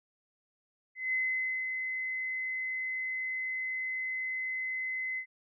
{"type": "tone with ADSR envelope", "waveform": "sine", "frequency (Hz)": 2042, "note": "C7", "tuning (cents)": -43, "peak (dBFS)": -27, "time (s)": [0.95, 5.26], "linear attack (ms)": 180, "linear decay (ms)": 520, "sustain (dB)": -5, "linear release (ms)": 82, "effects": []}